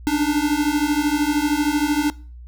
square beating tone pair, 289.1 / 302.1 Hz, D4 / D4, -27 / +49 cents, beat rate 13 Hz, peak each -21 dBFS, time 0.07-2.1 s, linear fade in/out 0 ms, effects noise-tail reverb RT60 0.4 s tail -21 dB re dry + added 60 Hz sine -36 dBFS peak until 2.47 s

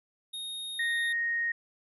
square tone with pitch glide, 3720 to 3679 Hz, A#7 to A#7, -4 to -24 cents, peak -36 dBFS, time 0.33-1.13 s, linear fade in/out 10 ms, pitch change -20 cents, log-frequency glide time 0.74-0.82 s
sine tone, 1864.7 Hz, A#6, in tune, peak -27 dBFS, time 0.79-1.52 s, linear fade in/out 5 ms
effects none

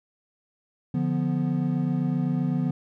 triangle chord, B diminished, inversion first, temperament equal, 146.83 / 174.61 / 246.9 Hz, D3 / F3 / B3, 0 / 0 / 0 cents, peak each -25 dBFS, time 0.94-2.71 s, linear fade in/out 5 ms, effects none

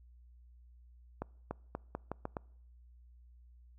accelerating click train, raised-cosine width 1 ms, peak -23 dBFS, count 7, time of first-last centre 1.22-2.368 s, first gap 290 ms, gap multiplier 0.83, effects noise-tail reverb RT60 0.7 s tail -26 dB re dry + added 60 Hz sine -56 dBFS peak until 3.78 s

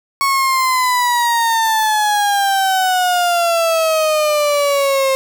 35% pulse exponential sweep, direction down, 1108.7 to 530 Hz, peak -11 dBFS, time 0.21-5.15 s, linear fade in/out 0 ms, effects none

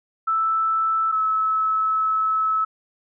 sine tone pair in turn, 1318.5 / 1298.8 Hz, E6 / E6, 0 / -26 cents, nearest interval unison, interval 26 cents, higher first, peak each -18 dBFS, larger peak neither, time 0.27-1.12 / 1.12-2.65 s, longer second, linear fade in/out 10 ms, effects none

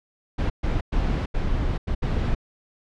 brown noise bursts at uneven times, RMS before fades -23 dBFS, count 6, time 0.38-0.5 / 0.63-0.81 / 0.92-1.26 / 1.34-1.78 / 1.87-1.95 / 2.02-2.35 s, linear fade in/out 10 ms, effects low-pass 4000 Hz 12 dB/octave

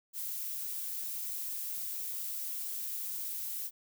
violet noise, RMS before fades -38 dBFS, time 0.13-3.71 s, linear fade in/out 50 ms, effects none

